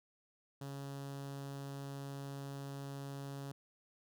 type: tone with notch filter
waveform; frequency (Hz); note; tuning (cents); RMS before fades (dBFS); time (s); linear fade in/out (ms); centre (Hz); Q
sawtooth; 139; C#3; +5; -45; 0.61-3.52; 5; 2200; 1.7
effects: none

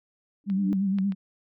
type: tone with exponential growth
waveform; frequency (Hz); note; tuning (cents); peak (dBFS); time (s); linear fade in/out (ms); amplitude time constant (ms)
sine; 295.2; D4; +9; -24; 0.44-0.73; 0; 63
type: tone with vibrato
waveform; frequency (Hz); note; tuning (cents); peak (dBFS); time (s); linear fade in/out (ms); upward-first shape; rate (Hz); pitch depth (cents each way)
sine; 195; G3; -9; -22; 0.46-1.15; 50; sine; 8.6; 58
type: clicks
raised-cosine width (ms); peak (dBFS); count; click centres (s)
0.3; -30 / -25 / -28; 3; 0.5 / 0.986 / 1.122
effects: none

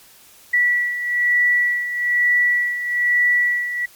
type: beating tone pair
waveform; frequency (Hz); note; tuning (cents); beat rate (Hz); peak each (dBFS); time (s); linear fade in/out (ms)
sine; 1950 / 1951.1; B6 / B6; -23 / -22; 1.1; -16 / -22; 0.53-3.86; 10
effects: white hiss -48 dBFS RMS until 3.95 s + MP3 96 kbps

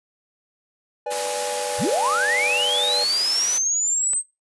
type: chord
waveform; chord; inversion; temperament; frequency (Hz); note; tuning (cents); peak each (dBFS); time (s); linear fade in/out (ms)
triangle; G# diminished; first; equal; 493.9 / 587.3 / 830.6; B4 / D5 / G#5; 0 / 0 / 0; -27; 1.06-3.04; 5
type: high-pass noise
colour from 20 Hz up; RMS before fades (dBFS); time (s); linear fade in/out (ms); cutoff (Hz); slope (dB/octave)
white; -28; 1.1-3.59; 20; 320; 12
type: linear sweep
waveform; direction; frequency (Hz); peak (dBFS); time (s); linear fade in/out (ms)
sine; up; 59 to 8372; -19; 1.78-4.23; 50
type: click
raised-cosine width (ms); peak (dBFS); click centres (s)
0.3; -22; 4.133
effects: noise-tail reverb RT60 0.2 s tail -18 dB re dry + resampled to 24000 Hz

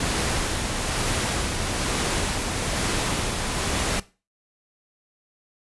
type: noise with tremolo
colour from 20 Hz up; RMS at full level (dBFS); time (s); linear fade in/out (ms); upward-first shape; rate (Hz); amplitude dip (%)
pink; -24; 0-4; 5; sine; 1.1; 30
effects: noise-tail reverb RT60 0.3 s tail -18 dB re dry + resampled to 24000 Hz

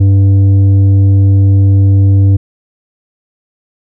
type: tone with tanh clipping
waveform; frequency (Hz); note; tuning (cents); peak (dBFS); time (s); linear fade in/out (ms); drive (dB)
triangle; 98; G2; 0; -5; 0-2.37; 10; 11
effects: none

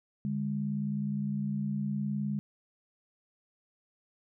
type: tone pair together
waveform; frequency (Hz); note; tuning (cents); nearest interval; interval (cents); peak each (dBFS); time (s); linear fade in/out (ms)
sine; 145.19 / 204.7; D3 / G#3; -19 / -25; tritone; 594; -34 / -31; 0.25-2.39; 0
effects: none

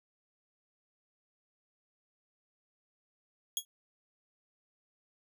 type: tone with exponential decay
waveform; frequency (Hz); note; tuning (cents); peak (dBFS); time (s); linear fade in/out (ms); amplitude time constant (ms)
15% pulse; 3322; G#7; 0; -19; 3.57-3.65; 1; 16
effects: none

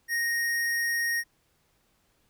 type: tone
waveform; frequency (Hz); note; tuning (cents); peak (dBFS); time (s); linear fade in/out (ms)
square; 1864.7; A#6; 0; -26; 0.08-1.24; 50
effects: pink hiss -69 dBFS RMS until 2.29 s

